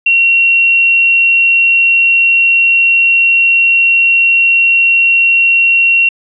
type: tone with hard clipping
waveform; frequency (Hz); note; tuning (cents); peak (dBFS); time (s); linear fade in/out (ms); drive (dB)
triangle; 2737; F7; -36; -6; 0.06-6.09; 5; 3
effects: resampled to 24000 Hz